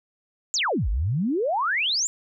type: exponential two-way sweep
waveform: sine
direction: down then up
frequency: 7510 to 46.18 to 7510 Hz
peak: -21 dBFS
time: 0.54-2.07 s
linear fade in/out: 0 ms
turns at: 0.89 s
effects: none